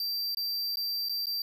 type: tone with dropouts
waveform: square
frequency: 4694 Hz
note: D8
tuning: 2 cents flat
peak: -30 dBFS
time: 0-1.42 s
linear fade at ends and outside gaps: 2 ms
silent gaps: 0.348-0.37 / 0.758-0.77 / 1.087-1.094 / 1.258-1.268 s
effects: none